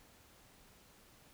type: silence
effects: pink hiss -63 dBFS RMS until 1.33 s